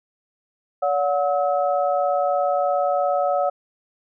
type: tone cluster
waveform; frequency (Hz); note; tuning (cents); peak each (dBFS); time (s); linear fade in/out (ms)
sine; 570 / 727 / 1288; C#5 / F#5 / E6; +48 / -31 / -41; -21 / -21 / -28; 0.82-3.5; 10
effects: none